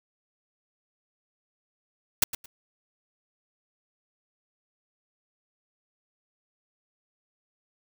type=noise with echo; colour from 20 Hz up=white; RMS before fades=-19 dBFS; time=2.22-2.24 s; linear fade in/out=5 ms; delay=110 ms; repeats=2; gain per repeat=-13 dB; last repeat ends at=2.46 s; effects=none